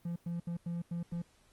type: tone bursts at uneven times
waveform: triangle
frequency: 171.1 Hz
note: F3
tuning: 35 cents flat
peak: -32 dBFS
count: 6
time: 0.05-0.16 / 0.26-0.4 / 0.47-0.57 / 0.66-0.82 / 0.91-1.03 / 1.12-1.22 s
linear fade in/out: 5 ms
effects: pink hiss -67 dBFS RMS until 1.52 s + Opus 24 kbps